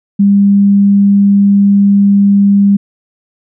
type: tone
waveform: sine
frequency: 200.2 Hz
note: G3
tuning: 37 cents sharp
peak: -4 dBFS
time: 0.19-2.77 s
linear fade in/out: 10 ms
effects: none